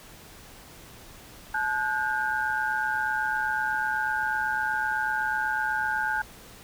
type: tone cluster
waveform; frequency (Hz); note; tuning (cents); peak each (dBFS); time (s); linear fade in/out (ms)
sine; 863 / 1458 / 1586; A5 / F#6 / G6; -34 / -26 / +20; -29; 1.54-6.22; 5
effects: pink hiss -48 dBFS RMS until 6.63 s